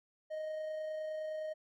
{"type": "tone with amplitude modulation", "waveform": "triangle", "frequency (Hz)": 622.3, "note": "D#5", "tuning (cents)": 0, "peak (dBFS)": -34, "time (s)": [0.3, 1.54], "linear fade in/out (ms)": 20, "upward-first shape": "sine", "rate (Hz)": 29.7, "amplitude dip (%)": 25, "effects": []}